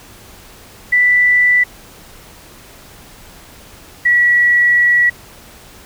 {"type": "tone pair in turn", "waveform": "sine", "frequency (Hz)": [1975.5, 1936], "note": ["B6", "B6"], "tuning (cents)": [0, -35], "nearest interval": "unison", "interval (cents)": 35, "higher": "first", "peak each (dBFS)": [-8, -8], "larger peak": "neither", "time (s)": [[0.92, 1.64], [4.05, 5.1]], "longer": "second", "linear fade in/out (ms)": 10, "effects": ["pink hiss -40 dBFS RMS until 5.85 s"]}